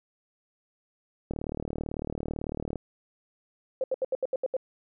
click train, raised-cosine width 2 ms, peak -19 dBFS, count 56, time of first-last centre 1.31-2.757 s, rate 38 Hz
sine tone bursts, 523.3 Hz, C5, in tune, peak -24 dBFS, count 8, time 3.81-4.567 s, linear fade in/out 2 ms, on 29 ms, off 75 ms
effects none

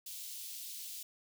white high-pass noise, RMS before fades -45 dBFS, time 0.06-1.03 s, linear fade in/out 5 ms, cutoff 3000 Hz, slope 24 dB/octave, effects none

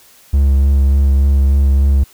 triangle tone with vibrato, 68.9 Hz, C#2, 10 cents flat, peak -6 dBFS, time 0.33-2.04 s, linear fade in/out 10 ms, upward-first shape sine, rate 3.4 Hz, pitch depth 20 cents each way, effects white hiss -46 dBFS RMS until 2.13 s

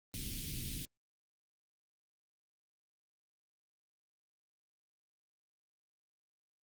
pink band-stop noise, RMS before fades -41 dBFS, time 0.14-0.85 s, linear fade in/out 0 ms, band 290 to 2700 Hz, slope 24 dB/octave, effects Opus 32 kbps

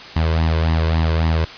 sawtooth tone with flanger, 80.9 Hz, E2, 32 cents flat, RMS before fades -17 dBFS, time 0.16-1.45 s, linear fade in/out 5 ms, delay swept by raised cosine 1 to 2 ms, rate 3.6 Hz, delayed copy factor +0.6, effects white hiss -35 dBFS RMS until 1.57 s + resampled to 11025 Hz

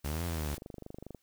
white noise, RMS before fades -46 dBFS, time 0.04-0.58 s, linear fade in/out 10 ms
sawtooth linear two-way sweep, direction up then down, 69.3 to 87.31 to 69.3 Hz, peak -29 dBFS, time 0.04-0.55 s, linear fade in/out 10 ms, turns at 0.25 s
click train, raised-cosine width 2 ms, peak -30 dBFS, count 16, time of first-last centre 0.54-1.147 s, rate 24.7 Hz
effects white hiss -75 dBFS RMS until 1.22 s

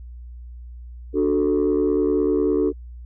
sine chord, D major, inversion none, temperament equal, 293.7 / 370 / 440 Hz, D4 / F#4 / A4, 0 / 0 / 0 cents, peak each -20 dBFS, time 1.13-2.73 s, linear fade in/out 50 ms, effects tanh soft clip ceiling -12 dBFS + added 60 Hz sine -35 dBFS peak until 3.05 s

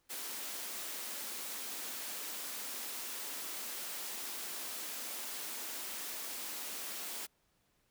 white high-pass noise, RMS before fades -42 dBFS, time 0.09-7.27 s, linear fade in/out 20 ms, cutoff 200 Hz, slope 48 dB/octave, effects pink hiss -75 dBFS RMS until 7.9 s

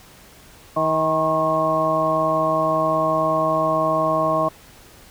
harmonic tone with a mistuned harmonic, 159 Hz, D#3, 38 cents sharp, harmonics 1 / 2 / 3 / 4 / 5 / 6 / 7, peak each -29 / -27 / -32 / -20 / -30 / -32 / -21 dBFS, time 0.76-4.49 s, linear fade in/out 10 ms, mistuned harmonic 7, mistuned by -45 cents, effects pink hiss -47 dBFS RMS until 5.1 s

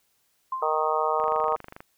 sine tone with exponential decay, 1046.5 Hz, C6, in tune, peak -24 dBFS, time 0.52-0.91 s, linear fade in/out 5 ms, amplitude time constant 83 ms
harmonic tone, 155.56 Hz, D#3, in tune, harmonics 3 / 4 / 5 / 6 / 7 / 8, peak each -29 / -29 / -29 / -29 / -29 / -29 dBFS, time 0.62-1.56 s, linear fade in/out 5 ms
click train, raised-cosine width 0.5 ms, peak -25 dBFS, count 16, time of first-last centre 1.2-1.805 s, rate 24.8 Hz
effects white hiss -69 dBFS RMS until 1.97 s

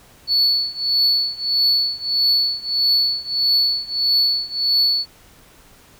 sine tone with tremolo, 4435 Hz, C#8, in tune, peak -10 dBFS, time 0.27-5.06 s, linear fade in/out 50 ms, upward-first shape triangle, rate 1.6 Hz, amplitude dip 95%, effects tanh soft clip ceiling -11 dBFS + pink hiss -49 dBFS RMS until 5.99 s

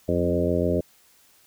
harmonic tone with a mistuned harmonic, 87 Hz, F2, 6 cents flat, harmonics 1 / 2 / 3 / 4 / 5 / 6 / 7, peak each -28 / -28 / -28 / -28 / -28 / -28 / -28 dBFS, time 0.08-0.81 s, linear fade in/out 10 ms, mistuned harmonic 2, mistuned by +20 cents, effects white hiss -58 dBFS RMS until 1.46 s

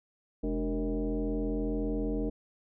sine tone with frequency modulation, 125.4 Hz, B2, 27 cents sharp, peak -28 dBFS, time 0.43-2.3 s, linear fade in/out 10 ms, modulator 169 Hz, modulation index 2.2, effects none

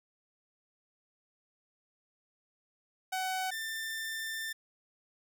sawtooth tone pair in turn, 751 / 1786.2 Hz, F#5 / A6, +26 / +26 cents, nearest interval octave + minor third, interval 1500 cents, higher second, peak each -28 / -32 dBFS, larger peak first, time 3.12-3.51 / 3.51-4.53 s, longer second, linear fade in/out 10 ms, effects none

